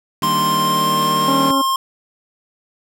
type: chord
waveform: sawtooth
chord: Eb major seventh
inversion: none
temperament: equal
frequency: 155.56 / 196 / 233.1 / 293.7 Hz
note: Eb3 / G3 / Bb3 / D4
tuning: 0 / 0 / 0 / 0 cents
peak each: -22 / -22 / -23 / -26 dBFS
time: 0.22-1.51 s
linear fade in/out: 2 ms
type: tone with pitch glide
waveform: square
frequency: 1049 to 1064.3 Hz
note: C6 to C6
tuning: +4 to +29 cents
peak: -16 dBFS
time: 0.23-1.76 s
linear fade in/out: 2 ms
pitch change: +25 cents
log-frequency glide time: 0.42-1.25 s
type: harmonic tone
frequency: 274 Hz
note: C#4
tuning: 20 cents flat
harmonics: 1 / 2 / 3 / 4 / 5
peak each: -18 / -24 / -28 / -30 / -32 dBFS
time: 1.27-1.62 s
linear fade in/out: 10 ms
effects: none